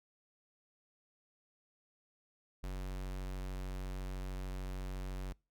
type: tone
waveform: square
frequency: 46.83 Hz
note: F#1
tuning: 22 cents sharp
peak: -39 dBFS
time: 2.63-5.33 s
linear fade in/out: 10 ms
effects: noise-tail reverb RT60 0.3 s tail -26 dB re dry